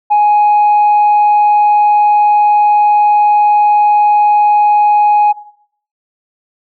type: tone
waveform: sine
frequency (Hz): 834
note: G#5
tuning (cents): +7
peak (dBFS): -4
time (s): 0.1-5.33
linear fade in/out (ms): 20
effects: noise-tail reverb RT60 0.6 s tail -17 dB re dry + tanh soft clip ceiling -4 dBFS